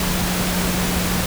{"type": "tone in noise", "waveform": "sine", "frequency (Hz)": 180.6, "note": "F#3", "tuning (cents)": -42, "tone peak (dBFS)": -23, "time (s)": [0, 1.26], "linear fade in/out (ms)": 2, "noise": "pink", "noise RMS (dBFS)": -22, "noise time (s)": [0, 1.26], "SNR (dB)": -4, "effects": []}